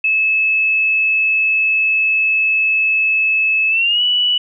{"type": "tone with pitch glide", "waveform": "sine", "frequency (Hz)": [2600, 2952], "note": ["E7", "F#7"], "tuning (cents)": [-24, -5], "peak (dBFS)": -12, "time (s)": [0.04, 4.38], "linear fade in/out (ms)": 5, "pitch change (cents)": 219, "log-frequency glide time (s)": [3.69, 4.02], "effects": []}